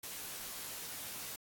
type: noise with comb filter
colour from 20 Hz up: white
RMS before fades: -44 dBFS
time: 0.03-1.36 s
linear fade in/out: 5 ms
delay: 16 ms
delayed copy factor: -0.65
effects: AAC 64 kbps